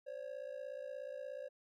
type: ring-modulated tone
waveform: triangle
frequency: 549 Hz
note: C#5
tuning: 17 cents flat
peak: -38 dBFS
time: 0.06-1.49 s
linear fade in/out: 20 ms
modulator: 28.4 Hz
effects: none